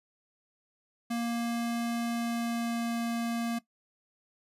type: tone with pitch glide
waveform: square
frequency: 234.3 to 233 Hz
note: A#3 to A#3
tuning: +9 to -1 cents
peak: -30 dBFS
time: 1.1-3.59 s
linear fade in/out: 10 ms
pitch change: -10 cents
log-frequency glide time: 2.04-2.99 s
effects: noise-tail reverb RT60 0.1 s tail -17 dB re dry + resampled to 32000 Hz